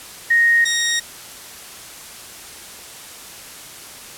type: tone pair in turn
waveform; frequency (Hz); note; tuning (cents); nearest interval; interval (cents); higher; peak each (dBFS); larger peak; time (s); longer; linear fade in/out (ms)
sine / 15% pulse; 1864.7 / 1872.6; A#6 / A#6; 0 / +7; unison; 7; second; -11; neither; 0.3-0.65 / 0.65-1; neither; 10
effects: white hiss -37 dBFS RMS until 4.17 s + low-pass 12000 Hz 12 dB/octave